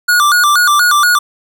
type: tone with vibrato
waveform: square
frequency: 1305 Hz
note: E6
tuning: 18 cents flat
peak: -8 dBFS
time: 0.08-1.19 s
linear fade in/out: 10 ms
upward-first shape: square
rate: 4.2 Hz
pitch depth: 180 cents each way
effects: none